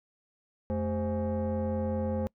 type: tone with frequency modulation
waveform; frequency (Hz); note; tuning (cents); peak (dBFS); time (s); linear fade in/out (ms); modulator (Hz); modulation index
sine; 217.5; A3; -20; -26; 0.7-2.27; 0; 305; 1.3
effects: noise-tail reverb RT60 0.1 s tail -26 dB re dry + tanh soft clip ceiling -25 dBFS